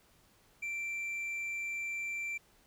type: tone with hard clipping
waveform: sine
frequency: 2349 Hz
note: D7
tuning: in tune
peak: -36 dBFS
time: 0.62-2.38 s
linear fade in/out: 10 ms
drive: 3 dB
effects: pink hiss -66 dBFS RMS until 2.66 s